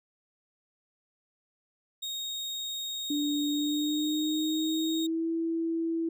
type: tone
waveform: 35% pulse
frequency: 3729 Hz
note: A#7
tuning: in tune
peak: -31 dBFS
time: 2.02-5.07 s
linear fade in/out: 10 ms
type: tone with pitch glide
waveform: sine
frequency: 293.7 to 329.7 Hz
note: D4 to E4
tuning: 0 to 0 cents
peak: -27 dBFS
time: 3.1-6.09 s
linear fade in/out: 5 ms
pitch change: +200 cents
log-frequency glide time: 3.5-5.3 s
effects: none